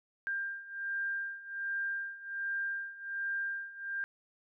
sine beating tone pair, 1593 / 1594.3 Hz, G6 / G6, +27 / +29 cents, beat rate 1.3 Hz, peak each -39 / -36 dBFS, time 0.27-4.04 s, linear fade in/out 0 ms, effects none

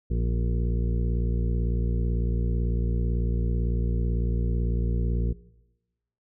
harmonic tone with a mistuned harmonic, 58 Hz, A#1, 8 cents flat, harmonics 1 / 2 / 3 / 4 / 6 / 7 / 8, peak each -24 / -30 / -33 / -38 / -40 / -42 / -42 dBFS, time 0.1-5.33 s, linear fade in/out 10 ms, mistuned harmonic 4, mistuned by +41 cents, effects noise-tail reverb RT60 1.0 s tail -19 dB re dry

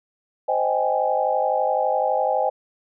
sine chord, Ab major seventh, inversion first, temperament just, 519.1 / 623 / 778.7 / 830.6 Hz, C5 / Eb5 / G5 / Ab5, -14 / +2 / -12 / 0 cents, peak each -24 dBFS, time 0.48-2.5 s, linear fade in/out 10 ms, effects none

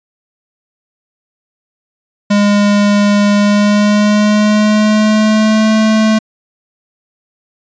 square tone with pitch glide, 204.7 to 218.1 Hz, G#3 to A3, -25 to -15 cents, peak -8 dBFS, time 2.3-6.19 s, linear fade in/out 10 ms, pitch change +110 cents, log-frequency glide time 3.36-5.72 s, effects resampled to 16000 Hz

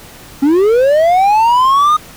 triangle linear sweep, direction up, 265.9 to 1244.5 Hz, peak -5 dBFS, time 0.42-1.97 s, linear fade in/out 10 ms, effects pink hiss -36 dBFS RMS until 2.16 s

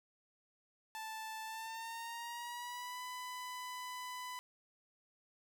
sawtooth tone with pitch glide, 880 to 999.2 Hz, A5 to B5, 0 to +20 cents, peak -39 dBFS, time 0.95-4.39 s, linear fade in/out 0 ms, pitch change +220 cents, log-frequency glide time 1.44-3.02 s, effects 12-bit

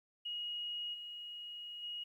sine tone with level steps, 2887 Hz, F#7, 43 cents flat, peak -38 / -44 / -40 dBFS, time 0.25-2.04 s, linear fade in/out 10 ms, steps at 0.93 / 1.82 s, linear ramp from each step 20 ms, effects 12-bit

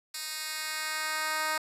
10% pulse tone with high-pass filter sweep, 311.1 Hz, D#4, in tune, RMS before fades -33 dBFS, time 0.14-1.58 s, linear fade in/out 5 ms, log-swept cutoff 3900 to 910 Hz, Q 0.8, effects resampled to 32000 Hz

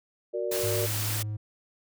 sine chord, Gb augmented, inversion none, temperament equal, 370 / 466.2 / 587.3 Hz, Gb4 / Bb4 / D5, 0 / 0 / 0 cents, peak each -32 dBFS, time 0.33-0.87 s, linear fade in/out 20 ms
white noise, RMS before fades -32 dBFS, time 0.51-1.23 s, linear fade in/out 10 ms
triangle tone, 106.2 Hz, G#2, 39 cents sharp, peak -28 dBFS, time 0.63-1.37 s, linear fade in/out 10 ms
effects none

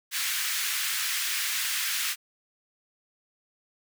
pink high-pass noise, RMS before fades -29 dBFS, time 0.11-2.16 s, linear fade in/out 50 ms, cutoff 1600 Hz, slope 24 dB/octave, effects none

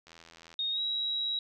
click train, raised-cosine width 0.2 ms, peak -34 dBFS, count 40, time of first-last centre 0.07-0.54 s, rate 82.9 Hz
sine tone with pitch glide, 3714 to 3861 Hz, A#7 to B7, -7 to -40 cents, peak -29 dBFS, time 0.59-1.39 s, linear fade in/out 2 ms, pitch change +67 cents, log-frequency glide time 0.71-0.81 s
effects none

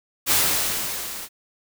white noise with level ramp, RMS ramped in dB -17 to -35 dBFS, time 0.26-1.29 s, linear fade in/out 50 ms, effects none

